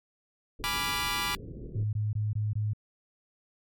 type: low-pass noise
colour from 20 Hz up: pink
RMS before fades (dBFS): -41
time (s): 0.59-1.84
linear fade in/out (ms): 10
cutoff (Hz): 470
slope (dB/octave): 48
type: chord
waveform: 15% pulse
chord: G# diminished seventh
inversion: none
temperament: equal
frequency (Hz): 830.6 / 987.8 / 1174.7 / 1396.9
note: G#5 / B5 / D6 / F6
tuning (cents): 0 / 0 / 0 / 0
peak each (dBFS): -31 / -26 / -26 / -30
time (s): 0.64-1.35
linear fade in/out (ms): 0
type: tone bursts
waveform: sine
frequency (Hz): 106.1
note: G#2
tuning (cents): +38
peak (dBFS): -26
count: 5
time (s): 1.75-2.734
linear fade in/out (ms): 5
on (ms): 180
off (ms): 21
effects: MP3 96 kbps